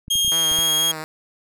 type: clicks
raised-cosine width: 5 ms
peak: -24 dBFS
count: 6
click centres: 0.081 / 0.155 / 0.248 / 0.279 / 0.516 / 0.589 s
type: tone with pitch glide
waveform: sawtooth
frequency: 3240 to 3268 Hz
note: G#7 to G#7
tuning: -43 to -29 cents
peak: -14 dBFS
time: 0.1-0.92 s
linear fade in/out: 10 ms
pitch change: +14 cents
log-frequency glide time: 0.51-0.64 s
type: tone with vibrato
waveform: 5% pulse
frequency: 160 Hz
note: D#3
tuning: 49 cents sharp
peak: -18 dBFS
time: 0.32-1.04 s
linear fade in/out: 0 ms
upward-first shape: sine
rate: 4.1 Hz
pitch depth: 47 cents each way
effects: none